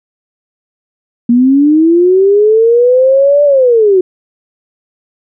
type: linear two-way sweep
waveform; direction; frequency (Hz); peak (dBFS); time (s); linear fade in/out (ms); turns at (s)
sine; up then down; 233.1 to 587.3 to 358.9; -4; 1.29-4.01; 5; 3.44
effects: none